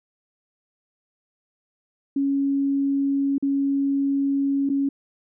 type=tone with dropouts; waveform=sine; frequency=277.2 Hz; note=C#4; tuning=in tune; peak=-19 dBFS; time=2.16-4.89 s; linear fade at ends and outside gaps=5 ms; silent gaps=3.382-3.425 / 4.692-4.698 s; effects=none